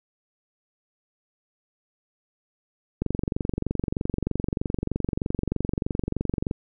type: click train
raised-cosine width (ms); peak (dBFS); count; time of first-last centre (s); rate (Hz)
3; -12; 82; 3.02-6.511; 23.2
effects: none